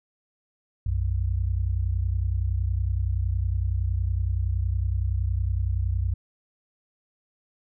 sine tone pair together, 61.74 / 92.5 Hz, B1 / F#2, 0 / 0 cents, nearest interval perfect fifth, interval 700 cents, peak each -25 dBFS, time 0.86-6.14 s, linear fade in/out 5 ms, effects none

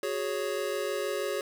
square chord, F# suspended second, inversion none, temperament just, 370 / 416.2 / 555 Hz, F#4 / G#4 / C#5, 0 / +4 / +2 cents, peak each -36 / -34 / -34 dBFS, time 0.03-1.41 s, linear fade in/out 2 ms, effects none

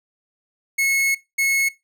45% pulse tone bursts at uneven times, 2184 Hz, C#7, 26 cents flat, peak -17 dBFS, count 2, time 0.78-1.15 / 1.38-1.69 s, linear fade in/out 10 ms, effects noise-tail reverb RT60 0.2 s tail -18 dB re dry

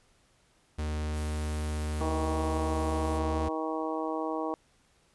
45% pulse tone, 76.2 Hz, D#2, 36 cents flat, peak -30 dBFS, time 0.78-3.49 s, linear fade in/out 10 ms
blue noise, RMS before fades -47 dBFS, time 1.12-3.21 s, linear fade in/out 50 ms
harmonic tone, 158.6 Hz, D#3, 33 cents sharp, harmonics 2 / 3 / 4 / 5 / 6 / 7, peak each -34 / -36 / -37 / -38 / -39 / -39 dBFS, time 2.01-4.54 s, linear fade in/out 0 ms
effects pink hiss -66 dBFS RMS until 5.14 s + resampled to 24000 Hz

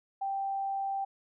sine tone, 784 Hz, G5, in tune, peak -30 dBFS, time 0.21-1.05 s, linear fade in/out 10 ms, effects none

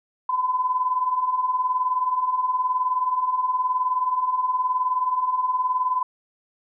sine beating tone pair, 995 / 1014 Hz, B5 / B5, +13 / +45 cents, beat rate 19 Hz, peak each -27 / -21 dBFS, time 0.29-6.03 s, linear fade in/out 5 ms, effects none

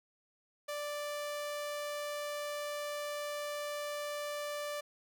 sawtooth tone, 587.3 Hz, D5, in tune, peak -33 dBFS, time 0.68-4.81 s, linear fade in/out 10 ms, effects none

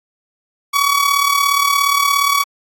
sawtooth tone with amplitude modulation, 1131 Hz, C#6, 34 cents sharp, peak -6 dBFS, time 0.73-2.44 s, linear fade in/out 20 ms, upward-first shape sine, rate 37.1 Hz, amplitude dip 60%, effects AAC 64 kbps

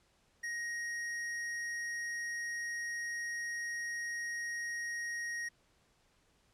sine tone with tanh clipping, 1878 Hz, A#6, 12 cents sharp, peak -38 dBFS, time 0.43-5.49 s, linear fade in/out 10 ms, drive 18 dB, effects pink hiss -71 dBFS RMS until 6.53 s + low-pass 9000 Hz 12 dB/octave

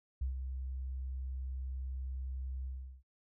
sine tone with ADSR envelope, 65.1 Hz, C2, 8 cents flat, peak -31 dBFS, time 0.21-3.03 s, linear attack 7 ms, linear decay 120 ms, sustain -6 dB, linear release 380 ms, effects noise-tail reverb RT60 0.1 s tail -26 dB re dry

